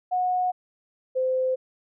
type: tone pair in turn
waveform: sine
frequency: 730 / 516.2 Hz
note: F#5 / C5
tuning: -24 / -23 cents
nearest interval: tritone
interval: 599 cents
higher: first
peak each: -21 dBFS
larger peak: neither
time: 0.11-0.52 / 1.15-1.56 s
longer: neither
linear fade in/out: 20 ms
effects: none